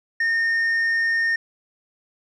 sine tone with tanh clipping, 1830 Hz, A#6, 32 cents flat, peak -19 dBFS, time 0.2-1.36 s, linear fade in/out 5 ms, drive 3 dB, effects none

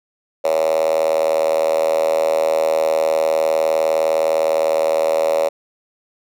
5% pulse tone with high-pass filter, 79.7 Hz, D#2, 42 cents sharp, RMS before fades -17 dBFS, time 0.44-5.49 s, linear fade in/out 10 ms, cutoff 550 Hz, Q 8.9, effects none

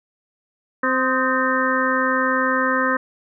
harmonic tone with a mistuned harmonic, 260 Hz, C4, 11 cents flat, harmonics 1 / 2 / 4 / 5 / 6 / 7, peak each -24 / -24 / -24 / -24 / -24 / -24 dBFS, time 0.83-2.97 s, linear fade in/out 5 ms, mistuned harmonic 5, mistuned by -55 cents, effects none

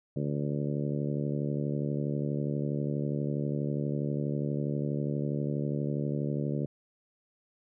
harmonic tone, 72.3 Hz, D2, 27 cents flat, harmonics 2 / 3 / 4 / 5 / 6 / 7 / 8, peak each -31 / -35 / -37 / -39 / -41 / -42 / -43 dBFS, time 0.16-6.66 s, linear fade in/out 5 ms, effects none

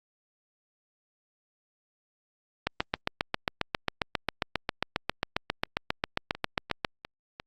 two click trains, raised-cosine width 0.3 ms, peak -22 / -9 dBFS, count 4 / 32, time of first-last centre 6.35-7.399 / 2.67-6.848 s, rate 2.86 / 7.42 Hz, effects Opus 48 kbps

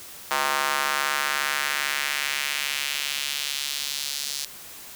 square tone with high-pass filter sweep, 71.2 Hz, C#2, 47 cents sharp, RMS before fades -27 dBFS, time 0.31-4.45 s, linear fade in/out 0 ms, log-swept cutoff 1000 to 4700 Hz, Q 1.5, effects white hiss -42 dBFS RMS until 4.95 s

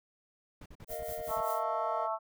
brown noise bursts, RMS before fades -48 dBFS, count 9, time 0.61-1.411 s, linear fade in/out 5 ms, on 49 ms, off 45 ms
violet noise with tremolo, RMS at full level -42 dBFS, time 0.87-1.64 s, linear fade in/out 50 ms, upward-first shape triangle, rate 5.1 Hz, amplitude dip 85%
triangle chord, Bb suspended fourth, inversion none, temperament just, 466.2 / 621.6 / 699.2 Hz, Bb4 / Eb5 / F5, 0 / -2 / +2 cents, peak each -42 / -37 / -41 dBFS, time 0.88-2.09 s, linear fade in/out 50 ms
harmonic tone, 220.4 Hz, A3, 3 cents sharp, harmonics 3 / 4 / 5 / 6, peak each -35 / -36 / -37 / -38 dBFS, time 1.28-2.19 s, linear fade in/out 50 ms
effects none

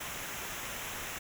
pink noise with comb filter, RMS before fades -40 dBFS, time 0-1.19 s, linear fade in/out 10 ms, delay 0.22 ms, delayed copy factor -0.6, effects none

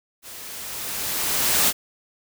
white noise with level ramp, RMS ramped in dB -40 to -17 dBFS, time 0.22-1.73 s, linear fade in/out 50 ms, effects none

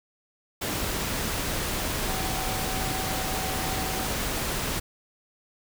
sine tone in noise, 758 Hz, F#5, 42 cents sharp, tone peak -35 dBFS, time 2.07-4.07 s, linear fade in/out 10 ms, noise pink, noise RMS -29 dBFS, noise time 0.61-4.8 s, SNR -9 dB, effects none

